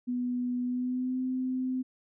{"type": "tone with pitch glide", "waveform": "sine", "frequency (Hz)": [246.9, 256.9], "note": ["B3", "C4"], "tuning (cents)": [0, -32], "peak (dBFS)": -28, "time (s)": [0.07, 1.83], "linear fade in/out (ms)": 20, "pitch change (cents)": 68, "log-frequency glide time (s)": [0.63, 1.2], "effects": []}